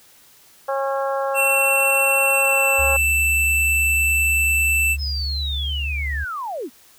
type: harmonic tone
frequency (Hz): 272.7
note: C#4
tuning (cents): -28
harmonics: 2 / 3 / 4 / 5 / 6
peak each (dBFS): -22 / -26 / -28 / -31 / -36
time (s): 0.68-2.97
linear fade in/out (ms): 10
type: tone with pitch glide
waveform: square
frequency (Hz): 2707 to 2657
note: E7 to E7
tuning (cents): +45 to +13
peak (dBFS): -17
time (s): 1.34-4.97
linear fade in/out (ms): 50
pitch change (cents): -32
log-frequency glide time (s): 2.29-2.93
type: tone with vibrato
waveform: sine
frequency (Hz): 71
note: C#2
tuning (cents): +42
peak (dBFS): -23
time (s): 2.78-6.25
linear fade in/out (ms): 20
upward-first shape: triangle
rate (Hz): 10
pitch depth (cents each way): 43
type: linear sweep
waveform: sine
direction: down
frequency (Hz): 5230 to 212.1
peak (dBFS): -25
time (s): 4.98-6.7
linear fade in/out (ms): 50
effects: white hiss -51 dBFS RMS until 6.98 s